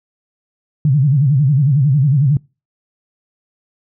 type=tone with vibrato; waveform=sine; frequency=139.9 Hz; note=C#3; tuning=16 cents sharp; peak=-9 dBFS; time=0.85-2.37 s; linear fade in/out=2 ms; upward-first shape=sine; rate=11 Hz; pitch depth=170 cents each way; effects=noise-tail reverb RT60 0.3 s tail -26 dB re dry